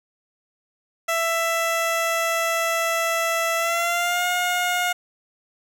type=tone with pitch glide; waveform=15% pulse; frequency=664 to 715.8 Hz; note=E5 to F5; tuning=+12 to +42 cents; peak=-14 dBFS; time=1.08-4.93 s; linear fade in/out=10 ms; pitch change=+130 cents; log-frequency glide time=3.57-4.26 s; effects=none